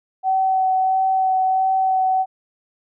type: tone with vibrato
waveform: sine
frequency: 758 Hz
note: F#5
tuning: 42 cents sharp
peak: -15 dBFS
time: 0.23-2.26 s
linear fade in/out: 50 ms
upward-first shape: sine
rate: 1.5 Hz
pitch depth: 11 cents each way
effects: none